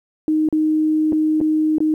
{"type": "tone with dropouts", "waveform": "sine", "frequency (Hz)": 310.4, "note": "D#4", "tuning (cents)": -4, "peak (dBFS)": -14, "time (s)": [0.28, 1.94], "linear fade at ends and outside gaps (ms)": 1, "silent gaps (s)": [[0.488, 0.526], [1.123, 1.129], [1.404, 1.412], [1.783, 1.804]], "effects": ["9-bit"]}